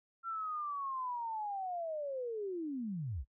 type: linear sweep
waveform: sine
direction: down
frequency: 1368 to 50 Hz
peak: -36 dBFS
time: 0.23-3.25 s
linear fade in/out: 50 ms
effects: noise-tail reverb RT60 0.1 s tail -25 dB re dry